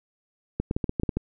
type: clicks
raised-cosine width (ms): 3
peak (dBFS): -12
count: 9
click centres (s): 0.6 / 0.711 / 0.765 / 0.842 / 0.894 / 0.998 / 1.034 / 1.092 / 1.17
effects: none